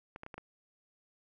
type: clicks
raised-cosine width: 0.5 ms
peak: -29 dBFS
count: 5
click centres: 0.161 / 0.234 / 0.264 / 0.342 / 0.38 s
effects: none